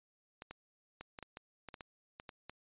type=clicks; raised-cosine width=0.3 ms; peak=-30 dBFS; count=12; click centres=0.421 / 0.51 / 1.01 / 1.188 / 1.227 / 1.371 / 1.687 / 1.742 / 1.808 / 2.199 / 2.292 / 2.496 s; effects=resampled to 8000 Hz